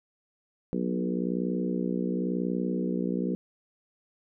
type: harmonic tone with a mistuned harmonic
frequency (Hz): 61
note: B1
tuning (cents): -21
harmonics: 3 / 4 / 5 / 6 / 7 / 8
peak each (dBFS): -30 / -32 / -34 / -36 / -37 / -38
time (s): 0.73-3.35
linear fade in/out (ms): 0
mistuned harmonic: 3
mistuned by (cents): +16
effects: none